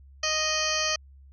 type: harmonic tone with a mistuned harmonic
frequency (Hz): 622.3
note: D#5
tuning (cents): 0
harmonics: 1 / 2 / 3 / 4 / 5 / 7 / 8 / 9 / 10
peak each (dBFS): -33 / -33 / -33 / -33 / -33 / -33 / -33 / -33 / -33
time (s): 0.23-0.96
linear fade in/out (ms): 5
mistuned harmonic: 8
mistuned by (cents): -49
effects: added 68 Hz sine -48 dBFS peak until 1.32 s